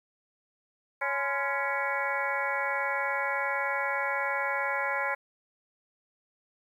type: harmonic tone with a mistuned harmonic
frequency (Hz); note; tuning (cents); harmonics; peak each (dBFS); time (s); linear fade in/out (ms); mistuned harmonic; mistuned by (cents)
278.7; C#4; +9; 2 / 3 / 4 / 5 / 6 / 7 / 8; -35 / -35 / -35 / -35 / -35 / -35 / -35; 1.01-5.15; 10; 4; -140
effects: 10-bit